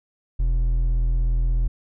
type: tone with hard clipping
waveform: sine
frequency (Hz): 41.58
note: E1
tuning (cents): +16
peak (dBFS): -19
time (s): 0.39-1.68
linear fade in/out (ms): 10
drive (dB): 5
effects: none